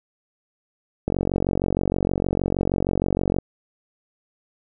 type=click train; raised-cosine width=2 ms; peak=-8 dBFS; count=108; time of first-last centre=1.08-3.386 s; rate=46.4 Hz; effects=none